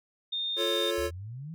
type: tone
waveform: sine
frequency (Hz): 3647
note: A#7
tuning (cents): -39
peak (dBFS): -29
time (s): 0.32-0.91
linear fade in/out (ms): 10
type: chord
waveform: square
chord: F augmented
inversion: none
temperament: equal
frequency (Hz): 349.2 / 440 / 554.4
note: F4 / A4 / C#5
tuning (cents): 0 / 0 / 0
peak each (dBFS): -33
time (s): 0.56-1.11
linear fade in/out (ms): 50
type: exponential sweep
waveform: sine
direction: up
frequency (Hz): 67 to 170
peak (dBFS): -37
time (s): 0.98-1.54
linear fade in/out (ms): 0
effects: none